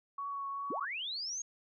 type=tone with vibrato; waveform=sine; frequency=1116 Hz; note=C#6; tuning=11 cents sharp; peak=-36 dBFS; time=0.18-0.85 s; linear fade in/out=5 ms; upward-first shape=triangle; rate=2.5 Hz; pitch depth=15 cents each way
type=linear sweep; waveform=sine; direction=up; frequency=196 to 6645 Hz; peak=-36 dBFS; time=0.7-1.42 s; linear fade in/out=5 ms
effects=none